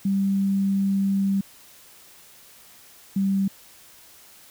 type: tone pair in turn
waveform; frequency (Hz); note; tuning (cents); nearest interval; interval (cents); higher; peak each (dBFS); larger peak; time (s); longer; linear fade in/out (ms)
sine; 196 / 195.12; G3 / G3; 0 / -8; unison; 8; first; -19; neither; 0.05-1.41 / 3.16-3.48; first; 5
effects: white hiss -50 dBFS RMS until 4.5 s